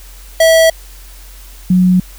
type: tone pair in turn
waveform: square / sine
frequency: 651 / 182.68 Hz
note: E5 / F#3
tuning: -22 / -22 cents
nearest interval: octave + minor seventh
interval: 2200 cents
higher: first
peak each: -6 dBFS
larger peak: neither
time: 0.4-0.7 / 1.7-2 s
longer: neither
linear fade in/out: 5 ms
effects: added 45 Hz sine -33 dBFS peak until 2.18 s + white hiss -40 dBFS RMS until 2.18 s